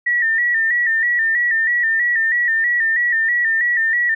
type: tone with vibrato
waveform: sine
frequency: 1864.7 Hz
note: A#6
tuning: in tune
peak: -14 dBFS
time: 0.06-4.15 s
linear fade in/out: 10 ms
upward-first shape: square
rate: 3.1 Hz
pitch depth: 59 cents each way
effects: none